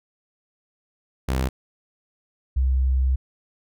sawtooth / sine tone pair in turn, 65.1 / 65.1 Hz, C2 / C2, -8 / -8 cents, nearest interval unison, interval 0 cents, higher neither, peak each -17 dBFS, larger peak neither, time 1.28-1.49 / 2.56-3.16 s, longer second, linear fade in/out 10 ms, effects none

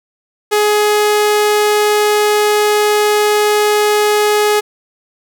sawtooth tone, 419.4 Hz, G#4, 17 cents sharp, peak -6 dBFS, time 0.51-4.61 s, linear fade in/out 20 ms, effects none

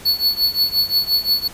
square tone with tremolo, 4421 Hz, C#8, 5 cents flat, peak -12 dBFS, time 0.05-1.48 s, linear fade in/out 10 ms, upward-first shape triangle, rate 5.7 Hz, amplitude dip 95%, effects pink hiss -39 dBFS RMS until 1.53 s + resampled to 32000 Hz

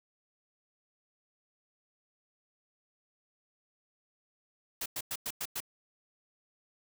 white noise bursts, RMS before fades -36 dBFS, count 6, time 4.81-5.604 s, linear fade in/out 5 ms, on 49 ms, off 100 ms, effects none

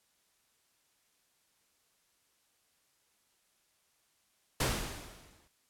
pink noise with exponential decay, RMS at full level -28 dBFS, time 4.6-5.48 s, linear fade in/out 5 ms, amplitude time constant 190 ms, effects white hiss -73 dBFS RMS until 5.69 s + low-pass 12000 Hz 12 dB/octave

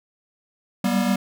square tone cluster, 192.9 / 200.2 / 240.4 Hz, G3 / G3 / B3, -28 / +37 / -46 cents, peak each -23 / -28 / -23 dBFS, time 0.84-1.16 s, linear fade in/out 5 ms, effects none

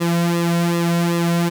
sawtooth tone with flanger, 170.7 Hz, F3, 39 cents flat, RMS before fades -18 dBFS, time 0-1.5 s, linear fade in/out 20 ms, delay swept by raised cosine 1.3 to 2.5 ms, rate 2.6 Hz, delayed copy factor -0.75, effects none

